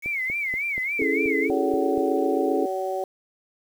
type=tone with vibrato; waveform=sine; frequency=2187 Hz; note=C#7; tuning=24 cents flat; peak=-24 dBFS; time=0.02-1.5 s; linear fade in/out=50 ms; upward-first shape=sine; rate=3.5 Hz; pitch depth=140 cents each way
type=click train; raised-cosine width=2 ms; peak=-24 dBFS; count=9; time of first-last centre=0.06-1.978 s; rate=4.17 Hz
type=chord; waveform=sine; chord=A major seventh; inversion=first; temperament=just; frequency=275 / 330 / 412.5 / 440 Hz; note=C#4 / E4 / G#4 / A4; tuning=-14 / +2 / -12 / 0 cents; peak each=-27 dBFS; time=0.99-2.66 s; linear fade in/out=5 ms
type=harmonic tone; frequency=188.7 Hz; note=F#3; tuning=34 cents sharp; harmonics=2 / 3 / 4; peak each=-29 / -29 / -29 dBFS; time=1.5-3.04 s; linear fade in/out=2 ms
effects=8-bit